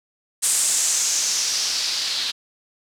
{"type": "noise with low-pass filter sweep", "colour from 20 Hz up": "blue", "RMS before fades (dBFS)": -22, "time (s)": [0.42, 2.32], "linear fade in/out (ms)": 20, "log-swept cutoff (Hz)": [8700, 4000], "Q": 3.1, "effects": []}